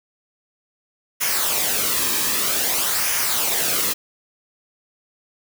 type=noise with flanger; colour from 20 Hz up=white; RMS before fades=-21 dBFS; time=1.2-3.94 s; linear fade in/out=20 ms; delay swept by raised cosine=0.24 to 1.44 ms; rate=0.52 Hz; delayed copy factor=-0.55; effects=none